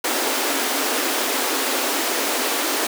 pink high-pass noise, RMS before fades -22 dBFS, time 0.04-2.87 s, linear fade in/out 5 ms, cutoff 250 Hz, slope 96 dB/octave, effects none

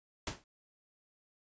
pink noise with exponential decay, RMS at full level -33 dBFS, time 0.27-0.44 s, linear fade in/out 2 ms, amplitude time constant 36 ms, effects resampled to 16000 Hz

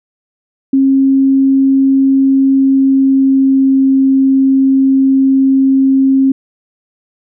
sine tone with pitch glide, 270 to 268.1 Hz, C#4 to C4, -45 to +42 cents, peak -6 dBFS, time 0.73-6.32 s, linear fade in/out 5 ms, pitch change -13 cents, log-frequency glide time 2.24-3.8 s, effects none

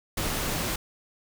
pink noise, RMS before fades -29 dBFS, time 0.17-0.76 s, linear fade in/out 5 ms, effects none

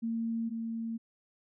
sine tone pair in turn, 228.3 / 227.5 Hz, A#3 / A#3, -36 / -42 cents, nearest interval unison, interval 6 cents, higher first, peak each -30 / -33 dBFS, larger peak first, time 0.02-0.5 / 0.5-0.98 s, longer neither, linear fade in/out 20 ms, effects none

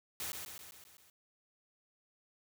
white noise with echo, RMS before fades -40 dBFS, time 0.2-0.32 s, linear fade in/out 2 ms, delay 130 ms, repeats 6, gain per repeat -4 dB, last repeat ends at 1.1 s, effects none

